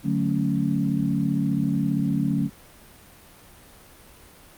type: chord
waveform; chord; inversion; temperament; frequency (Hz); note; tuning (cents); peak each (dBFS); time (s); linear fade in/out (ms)
sine; D major seventh; none; equal; 146.83 / 185 / 220 / 277.2; D3 / F#3 / A3 / C#4; 0 / 0 / 0 / 0; -26; 0.03-2.5; 50
effects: pink hiss -49 dBFS RMS until 4.57 s + Opus 32 kbps